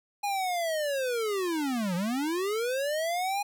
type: linear two-way sweep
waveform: square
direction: down then up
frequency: 826 to 168.7 to 826 Hz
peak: -28 dBFS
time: 0.23-3.43 s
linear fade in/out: 10 ms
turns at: 1.95 s
effects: none